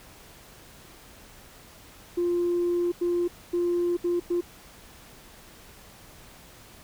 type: tone bursts at uneven times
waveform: sine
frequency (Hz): 349.2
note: F4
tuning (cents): 0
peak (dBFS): -21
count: 5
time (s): 2.17-2.92 / 3.01-3.28 / 3.53-3.97 / 4.04-4.2 / 4.3-4.41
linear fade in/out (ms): 10
effects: tanh soft clip ceiling -19 dBFS + pink hiss -50 dBFS RMS until 6.83 s